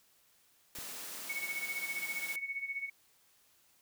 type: high-pass noise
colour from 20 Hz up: white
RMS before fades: -44 dBFS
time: 0.75-2.36 s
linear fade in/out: 2 ms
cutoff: 160 Hz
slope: 24 dB/octave
type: click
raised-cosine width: 3 ms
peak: -37 dBFS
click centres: 0.787 s
type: tone with tremolo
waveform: sine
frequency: 2217 Hz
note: C#7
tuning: in tune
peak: -33 dBFS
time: 1.29-2.9 s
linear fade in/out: 10 ms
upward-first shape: sine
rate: 15 Hz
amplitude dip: 75%
effects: white hiss -68 dBFS RMS until 3.81 s